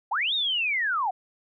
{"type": "linear two-way sweep", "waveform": "sine", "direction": "up then down", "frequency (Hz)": [698.5, 3794, 698.5], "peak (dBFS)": -23, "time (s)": [0.11, 1.11], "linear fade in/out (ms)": 10, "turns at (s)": 0.34, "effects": []}